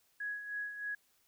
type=tone with tremolo; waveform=sine; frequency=1669 Hz; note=G#6; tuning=8 cents sharp; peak=-35 dBFS; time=0.2-0.95 s; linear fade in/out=5 ms; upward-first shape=sine; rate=3.2 Hz; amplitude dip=60%; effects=white hiss -72 dBFS RMS until 1.27 s